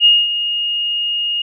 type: tone with ADSR envelope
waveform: sine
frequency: 2853 Hz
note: F7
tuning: 36 cents sharp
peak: -5 dBFS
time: 0-1.42 s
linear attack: 51 ms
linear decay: 220 ms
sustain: -11 dB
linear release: 5 ms
effects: none